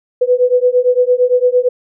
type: beating tone pair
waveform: sine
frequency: 492.9 / 501.7 Hz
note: B4 / B4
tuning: -3 / +27 cents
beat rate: 8.8 Hz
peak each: -12 dBFS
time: 0.21-1.69 s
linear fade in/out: 10 ms
effects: none